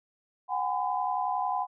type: tone cluster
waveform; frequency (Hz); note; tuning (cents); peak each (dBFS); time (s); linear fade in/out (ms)
sine; 738 / 809 / 1011; F#5 / G#5 / B5; -5 / -46 / +40; -31; 0.48-1.67; 50
effects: none